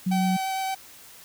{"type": "tone", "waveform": "sine", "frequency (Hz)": 185, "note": "F#3", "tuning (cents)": 0, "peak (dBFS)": -21, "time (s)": [0.06, 0.37], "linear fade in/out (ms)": 10}
{"type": "tone with vibrato", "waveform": "45% pulse", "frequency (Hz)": 766, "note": "G5", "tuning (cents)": -40, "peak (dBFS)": -26, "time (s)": [0.11, 0.75], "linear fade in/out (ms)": 10, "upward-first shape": "triangle", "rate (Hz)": 8.7, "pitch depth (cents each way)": 11}
{"effects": ["white hiss -48 dBFS RMS until 1.24 s"]}